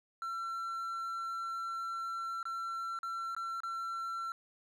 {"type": "tone with dropouts", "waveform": "triangle", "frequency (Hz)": 1352, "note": "E6", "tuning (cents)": 43, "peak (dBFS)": -34, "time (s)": [0.22, 4.32], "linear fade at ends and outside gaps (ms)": 1, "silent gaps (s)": [[2.429, 2.454], [2.989, 3.031], [3.349, 3.365], [3.604, 3.634]], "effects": []}